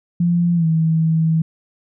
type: tone with pitch glide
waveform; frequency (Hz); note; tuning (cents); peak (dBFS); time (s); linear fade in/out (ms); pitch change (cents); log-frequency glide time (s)
sine; 172.8 to 161.23; F3 to E3; -18 to -38; -13; 0.2-1.42; 5; -120; 0.55-0.66
effects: none